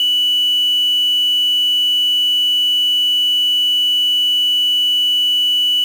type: tone with quantisation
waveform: sine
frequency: 2960 Hz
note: F#7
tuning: in tune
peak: -12 dBFS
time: 0-5.84 s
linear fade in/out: 2 ms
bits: 5
effects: none